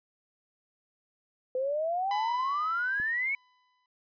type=exponential sweep; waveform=sine; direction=up; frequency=503 to 2252 Hz; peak=-27 dBFS; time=1.55-3.35 s; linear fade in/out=2 ms
type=tone with exponential decay; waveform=sawtooth; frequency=1000 Hz; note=B5; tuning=21 cents sharp; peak=-28 dBFS; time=2.11-3.86 s; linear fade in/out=2 ms; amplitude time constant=380 ms
type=click; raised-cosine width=3 ms; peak=-32 dBFS; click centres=3 s
effects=resampled to 11025 Hz